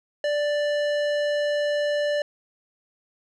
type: tone with low-pass filter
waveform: square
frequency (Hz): 587.3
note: D5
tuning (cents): 0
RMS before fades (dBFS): -24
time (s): 0.24-2.22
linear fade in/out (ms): 2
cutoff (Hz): 4100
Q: 0.68
effects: none